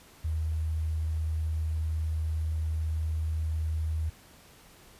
sine tone with sample-and-hold, 79.1 Hz, D#2, 29 cents sharp, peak -27 dBFS, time 0.24-4.1 s, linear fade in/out 10 ms, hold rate 11025 Hz, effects pink hiss -55 dBFS RMS until 4.99 s + resampled to 32000 Hz

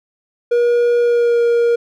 triangle tone with pitch glide, 478.3 to 471.4 Hz, A#4 to A#4, +44 to +19 cents, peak -9 dBFS, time 0.51-1.76 s, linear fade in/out 10 ms, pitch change -25 cents, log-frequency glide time 0.99-1.42 s, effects none

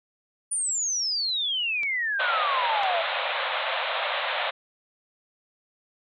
sine exponential sweep, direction down, 9530 to 643 Hz, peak -24 dBFS, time 0.51-3.02 s, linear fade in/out 10 ms
clicks, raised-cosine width 0.2 ms, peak -23 dBFS, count 2, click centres 1.833 / 2.834 s
pink band-pass noise, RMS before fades -28 dBFS, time 2.19-4.51 s, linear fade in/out 10 ms, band 520 to 3900 Hz, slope 96 dB/octave
effects none

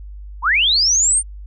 sine linear sweep, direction up, 853 to 9070 Hz, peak -12 dBFS, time 0.42-1.23 s, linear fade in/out 50 ms, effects added 50 Hz sine -31 dBFS peak until 1.46 s

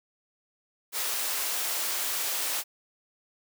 white high-pass noise, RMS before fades -30 dBFS, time 0.92-2.64 s, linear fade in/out 50 ms, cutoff 450 Hz, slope 12 dB/octave, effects none

